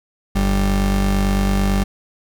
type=tone pair together; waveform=40% pulse; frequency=49 / 196 Hz; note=G1 / G3; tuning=0 / 0 cents; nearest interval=2 octaves; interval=2400 cents; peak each=-16 / -20 dBFS; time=0.35-1.84 s; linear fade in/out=10 ms; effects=none